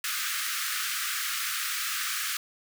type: high-pass noise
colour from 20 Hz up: pink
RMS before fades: -31 dBFS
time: 0.04-2.37 s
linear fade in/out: 2 ms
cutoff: 1200 Hz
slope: 96 dB/octave
effects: none